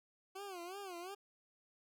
20% pulse tone with vibrato, 372 Hz, F#4, 9 cents sharp, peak -40 dBFS, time 0.35-1.15 s, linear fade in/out 10 ms, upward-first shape sine, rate 2.8 Hz, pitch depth 150 cents each way, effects none

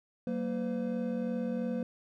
triangle tone cluster, 190.7 / 233.7 / 508 Hz, G3 / A#3 / B4, -47 / +5 / +49 cents, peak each -35 / -31 / -35 dBFS, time 0.27-1.83 s, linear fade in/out 2 ms, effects none

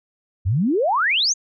sine exponential sweep, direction up, 82.41 to 6910 Hz, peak -16 dBFS, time 0.45-1.34 s, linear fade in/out 20 ms, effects none

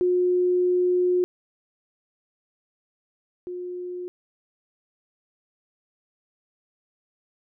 sine tone pair in turn, 360 / 358.5 Hz, F#4 / F4, -47 / +45 cents, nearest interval unison, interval 8 cents, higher first, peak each -18 / -30 dBFS, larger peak first, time 0.01-1.24 / 3.47-4.08 s, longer first, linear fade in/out 0 ms, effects none

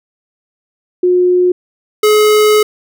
sine / square tone pair in turn, 360.3 / 424.8 Hz, F#4 / G#4, -46 / +39 cents, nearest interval minor third, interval 285 cents, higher second, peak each -7 dBFS, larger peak neither, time 1.03-1.52 / 2.03-2.63 s, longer second, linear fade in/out 5 ms, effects none

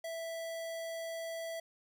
square tone, 659.3 Hz, E5, in tune, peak -39 dBFS, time 0.04-1.6 s, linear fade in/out 5 ms, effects none

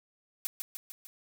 blue noise with echo, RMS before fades -32 dBFS, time 0.45-0.47 s, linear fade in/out 0 ms, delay 150 ms, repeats 4, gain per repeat -4 dB, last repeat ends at 1.07 s, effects none

